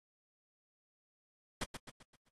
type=noise with echo; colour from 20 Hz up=pink; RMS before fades=-36 dBFS; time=1.61-1.64 s; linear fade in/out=5 ms; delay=130 ms; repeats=5; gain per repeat=-7 dB; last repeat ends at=2.29 s; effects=low-pass 10000 Hz 12 dB/octave + AAC 32 kbps